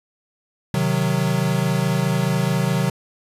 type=chord; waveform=square; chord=C diminished; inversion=none; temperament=equal; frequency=130.81 / 155.56 / 185 Hz; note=C3 / Eb3 / Gb3; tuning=0 / 0 / 0 cents; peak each=-23 dBFS; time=0.74-2.9 s; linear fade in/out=2 ms; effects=resampled to 32000 Hz